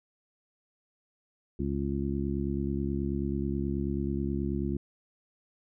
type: harmonic tone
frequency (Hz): 69.3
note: C#2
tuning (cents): 0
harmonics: 1 / 2 / 3 / 4 / 5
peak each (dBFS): -34 / -35 / -33 / -36 / -35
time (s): 1.59-4.77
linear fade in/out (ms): 5
effects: none